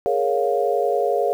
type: chord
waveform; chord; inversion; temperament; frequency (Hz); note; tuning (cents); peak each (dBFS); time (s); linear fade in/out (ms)
sine; Bb minor seventh; third; equal with one note detuned; 415.3 / 466.2 / 554.4 / 702.5; Ab4 / Bb4 / Db5 / F5; 0 / 0 / 0 / +10; -23; 0.06-1.33; 0
effects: 8-bit